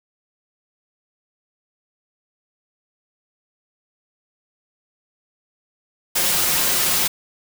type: noise with comb filter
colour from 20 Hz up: white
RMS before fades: -19 dBFS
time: 6.15-7.08 s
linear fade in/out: 10 ms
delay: 5.6 ms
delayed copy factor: +0.55
effects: none